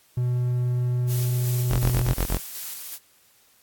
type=tone; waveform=triangle; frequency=123.47 Hz; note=B2; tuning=in tune; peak=-19 dBFS; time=0.17-2.13 s; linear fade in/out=5 ms
type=noise with tremolo; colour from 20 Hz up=blue; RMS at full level=-33 dBFS; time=1.07-2.99 s; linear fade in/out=50 ms; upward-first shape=square; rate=2.7 Hz; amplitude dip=30%
type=tone bursts; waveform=sawtooth; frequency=44.49 Hz; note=F1; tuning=33 cents sharp; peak=-17 dBFS; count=6; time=1.7-2.38 s; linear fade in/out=20 ms; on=90 ms; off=28 ms
effects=white hiss -59 dBFS RMS until 3.62 s + AAC 64 kbps